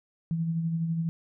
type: tone with tremolo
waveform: sine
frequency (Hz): 164.81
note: E3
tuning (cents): 0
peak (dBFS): -24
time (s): 0.31-1.09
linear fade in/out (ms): 0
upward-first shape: sine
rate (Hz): 12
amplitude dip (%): 40
effects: none